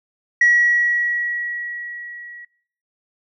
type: tone with level ramp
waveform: sine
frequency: 1920 Hz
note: B6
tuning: 49 cents flat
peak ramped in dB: -8 to -35 dBFS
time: 0.41-2.45 s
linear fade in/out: 5 ms
effects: noise-tail reverb RT60 0.7 s tail -26 dB re dry + tanh soft clip ceiling -7 dBFS